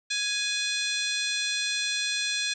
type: harmonic tone with a mistuned harmonic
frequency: 830.6 Hz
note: G#5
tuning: in tune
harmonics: 2 / 3 / 4 / 5 / 6 / 7 / 8 / 9 / 10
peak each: -34 / -32 / -32 / -32 / -43 / -36 / -42 / -39 / -43 dBFS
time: 0.1-2.54 s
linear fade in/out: 10 ms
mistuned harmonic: 4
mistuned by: +59 cents
effects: none